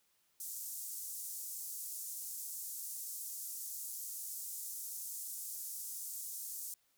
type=band-pass noise; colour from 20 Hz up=white; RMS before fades=-44 dBFS; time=0.4-6.74 s; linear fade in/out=2 ms; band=6400 to 16000 Hz; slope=24 dB/octave; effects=white hiss -75 dBFS RMS until 6.97 s